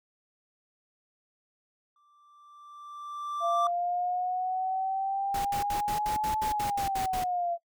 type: tone with exponential growth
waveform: triangle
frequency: 1174.7 Hz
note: D6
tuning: in tune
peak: -22 dBFS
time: 1.96-3.67 s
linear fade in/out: 2 ms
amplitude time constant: 370 ms
type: exponential two-way sweep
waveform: sine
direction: up then down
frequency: 680 to 867 to 680 Hz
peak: -27 dBFS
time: 3.4-7.58 s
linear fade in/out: 50 ms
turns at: 6.41 s
type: noise bursts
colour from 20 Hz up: pink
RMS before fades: -37 dBFS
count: 11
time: 5.34-7.24 s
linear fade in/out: 5 ms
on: 110 ms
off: 69 ms
effects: noise-tail reverb RT60 0.1 s tail -19 dB re dry